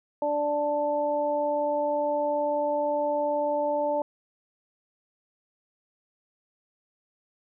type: harmonic tone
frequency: 293.7 Hz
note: D4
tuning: in tune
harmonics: 1 / 2 / 3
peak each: -34 / -25 / -29 dBFS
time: 0.22-4.02 s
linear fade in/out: 2 ms
effects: none